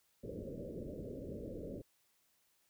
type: low-pass noise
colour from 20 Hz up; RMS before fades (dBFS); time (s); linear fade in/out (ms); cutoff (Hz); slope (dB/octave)
white; -45; 0.23-1.82; 10; 580; 96
effects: white hiss -75 dBFS RMS until 2.69 s